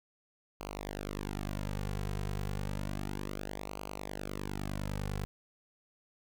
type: tone with flanger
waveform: sawtooth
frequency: 49.94 Hz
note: G1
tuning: 33 cents sharp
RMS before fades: -38 dBFS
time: 0.6-5.25 s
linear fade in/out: 0 ms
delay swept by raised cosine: 0.55 to 3.45 ms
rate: 0.31 Hz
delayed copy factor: -0.85
effects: none